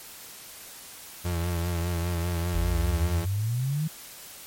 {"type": "tone with vibrato", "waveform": "35% pulse", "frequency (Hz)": 86, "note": "F2", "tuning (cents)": -26, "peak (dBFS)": -24, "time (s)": [1.24, 3.26], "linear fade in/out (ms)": 20, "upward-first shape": "triangle", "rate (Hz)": 5, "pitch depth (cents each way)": 61}
{"type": "exponential sweep", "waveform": "sine", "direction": "up", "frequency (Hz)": [49, 162.1], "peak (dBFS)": -24, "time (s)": [2.54, 3.88], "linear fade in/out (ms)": 10}
{"effects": ["white hiss -44 dBFS RMS until 4.46 s", "MP3 64 kbps"]}